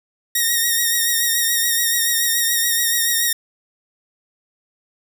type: tone with vibrato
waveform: 5% pulse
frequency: 1864.7 Hz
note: A#6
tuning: in tune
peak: -6 dBFS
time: 0.35-3.33 s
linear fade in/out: 5 ms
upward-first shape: sine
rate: 7 Hz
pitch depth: 37 cents each way
effects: none